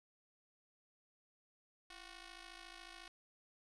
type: ring-modulated tone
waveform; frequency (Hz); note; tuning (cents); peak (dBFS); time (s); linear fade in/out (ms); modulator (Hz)
5% pulse; 367; F#4; -14; -38; 1.9-3.08; 2; 394
effects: resampled to 22050 Hz + 12-bit